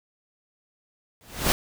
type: noise with exponential growth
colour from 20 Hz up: pink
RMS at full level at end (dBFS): -17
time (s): 1.21-1.52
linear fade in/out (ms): 0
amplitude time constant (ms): 66
effects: none